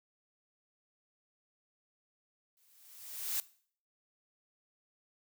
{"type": "noise with exponential growth", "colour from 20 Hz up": "blue", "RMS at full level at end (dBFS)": -32, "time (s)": [2.57, 3.4], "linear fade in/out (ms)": 1, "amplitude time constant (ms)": 180, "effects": ["noise-tail reverb RT60 0.5 s tail -19 dB re dry"]}